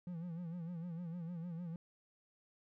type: tone with vibrato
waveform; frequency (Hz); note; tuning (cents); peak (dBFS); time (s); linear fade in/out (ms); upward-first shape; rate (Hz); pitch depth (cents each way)
triangle; 170.6; F3; -40; -39; 0.07-1.76; 2; sine; 6.6; 92
effects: none